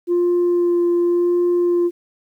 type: tone with vibrato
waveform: sine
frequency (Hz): 349.2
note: F4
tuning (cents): 0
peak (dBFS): -12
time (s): 0.07-1.91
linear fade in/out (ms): 50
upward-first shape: sine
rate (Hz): 0.9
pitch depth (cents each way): 11
effects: tanh soft clip ceiling -12 dBFS + 9-bit